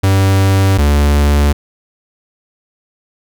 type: tone pair in turn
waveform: 45% pulse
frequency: 96.7 / 72.44 Hz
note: G2 / D2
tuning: -23 / -23 cents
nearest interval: perfect fourth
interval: 500 cents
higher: first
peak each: -8 dBFS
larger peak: neither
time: 0.03-0.78 / 0.78-1.53 s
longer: neither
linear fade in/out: 10 ms
effects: none